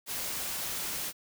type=noise; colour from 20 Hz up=white; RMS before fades=-35 dBFS; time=0.06-1.13 s; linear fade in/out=50 ms; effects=none